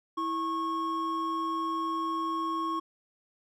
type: tone pair together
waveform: triangle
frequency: 327.1 / 1094 Hz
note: E4 / C#6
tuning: -13 / -23 cents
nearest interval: octave + major sixth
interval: 2090 cents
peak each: -32 / -28 dBFS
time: 0.17-2.8 s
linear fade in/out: 10 ms
effects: none